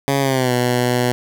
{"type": "tone with pitch glide", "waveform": "10% pulse", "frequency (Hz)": [138.59, 123.47], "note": ["C#3", "B2"], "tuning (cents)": [0, 0], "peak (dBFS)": -7, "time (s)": [0.08, 1.12], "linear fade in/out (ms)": 0, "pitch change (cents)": -200, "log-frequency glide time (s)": [0.2, 0.53], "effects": []}